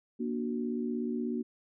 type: chord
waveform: sine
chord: Bb augmented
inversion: none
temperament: equal with one note detuned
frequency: 237.2 / 293.7 / 370 Hz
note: Bb3 / D4 / F#4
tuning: +30 / 0 / 0 cents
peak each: -32 / -38 / -37 dBFS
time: 0.19-1.43 s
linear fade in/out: 20 ms
effects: none